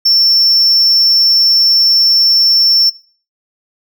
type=tone with amplitude modulation; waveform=triangle; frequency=5410 Hz; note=E8; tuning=44 cents sharp; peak=-3 dBFS; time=0.05-2.9 s; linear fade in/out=10 ms; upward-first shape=sine; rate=244 Hz; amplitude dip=40%; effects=noise-tail reverb RT60 0.4 s tail -21 dB re dry + tanh soft clip ceiling 0 dBFS